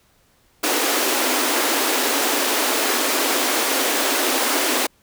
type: high-pass noise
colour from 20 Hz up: pink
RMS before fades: -20 dBFS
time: 0.63-4.87 s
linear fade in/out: 10 ms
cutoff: 250 Hz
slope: 96 dB/octave
effects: pink hiss -59 dBFS RMS until 5.02 s